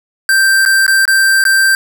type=tone with dropouts; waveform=square; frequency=1569 Hz; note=G6; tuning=1 cent sharp; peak=-8 dBFS; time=0.29-1.75 s; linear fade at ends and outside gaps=1 ms; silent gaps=0.652-0.66 / 0.865-0.879 / 1.054-1.078 / 1.44-1.452 s; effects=none